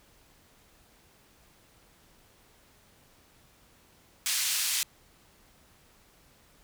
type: band-pass noise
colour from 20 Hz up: white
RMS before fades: -29 dBFS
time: 4.26-4.83 s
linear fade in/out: 0 ms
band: 2100 to 9600 Hz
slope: 12 dB/octave
effects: pink hiss -61 dBFS RMS until 6.63 s